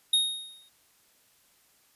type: tone with exponential decay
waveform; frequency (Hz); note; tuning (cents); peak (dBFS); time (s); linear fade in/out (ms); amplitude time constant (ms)
square; 3729; A#7; 0; -19; 0.13-0.69; 5; 120
effects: white hiss -64 dBFS RMS until 1.95 s + resampled to 32000 Hz